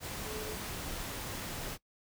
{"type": "tone in noise", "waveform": "sine", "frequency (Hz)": 430, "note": "A4", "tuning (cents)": -40, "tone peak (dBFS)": -41, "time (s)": [0.24, 0.57], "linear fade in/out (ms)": 50, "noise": "pink", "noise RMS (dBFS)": -40, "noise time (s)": [0, 1.78], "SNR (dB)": -4, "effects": ["noise-tail reverb RT60 0.1 s tail -21 dB re dry"]}